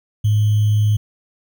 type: tone with sample-and-hold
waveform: sine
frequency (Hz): 105.7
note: G#2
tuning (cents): +31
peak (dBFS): -12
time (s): 0.24-0.97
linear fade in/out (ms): 10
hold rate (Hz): 3150
effects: none